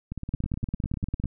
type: two click trains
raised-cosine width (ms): 5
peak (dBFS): -20 / -15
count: 21 / 10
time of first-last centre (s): 0.12-1.256 / 0.34-1.24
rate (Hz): 17.6 / 10
effects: none